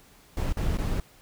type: noise with dropouts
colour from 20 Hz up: brown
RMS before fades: -26 dBFS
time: 0.37-1 s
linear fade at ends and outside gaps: 2 ms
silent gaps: 0.526-0.57 / 0.773-0.785 s
effects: pink hiss -56 dBFS RMS until 1.21 s